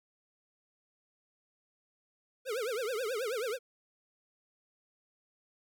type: tone with vibrato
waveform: square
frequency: 470.1 Hz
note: A#4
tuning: 15 cents sharp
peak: -33 dBFS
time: 2.45-3.59 s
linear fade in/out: 50 ms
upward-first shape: triangle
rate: 9.3 Hz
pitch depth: 270 cents each way
effects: none